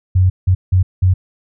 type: tone bursts at uneven times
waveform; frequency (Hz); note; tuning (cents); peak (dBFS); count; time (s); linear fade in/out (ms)
sine; 92.5; F#2; 0; -8; 4; 0.15-0.3 / 0.47-0.55 / 0.72-0.83 / 1.02-1.14; 10
effects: none